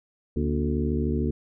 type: harmonic tone with a mistuned harmonic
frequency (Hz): 73.42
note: D2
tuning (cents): 0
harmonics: 1 / 2 / 3 / 4 / 5 / 6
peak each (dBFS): -27 / -30 / -28 / -33 / -31 / -35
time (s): 0.36-1.31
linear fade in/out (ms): 5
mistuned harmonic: 3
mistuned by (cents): +110
effects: none